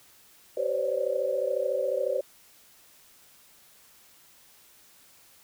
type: tone cluster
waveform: sine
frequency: 384.1 / 505 / 539 / 571 / 593 Hz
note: G4 / B4 / C#5 / D5 / D5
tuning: -35 / +39 / -49 / -49 / +17 cents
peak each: -35 / -30 / -29 / -33 / -34 dBFS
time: 0.57-2.21 s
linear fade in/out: 5 ms
effects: white hiss -57 dBFS RMS until 5.43 s